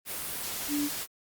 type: tone in noise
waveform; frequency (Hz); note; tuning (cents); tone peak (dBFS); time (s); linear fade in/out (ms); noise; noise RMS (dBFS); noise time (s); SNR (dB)
sine; 290.9; D4; -16; -27; 0.68-0.9; 50; white; -35; 0.05-1.07; +5
effects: Opus 32 kbps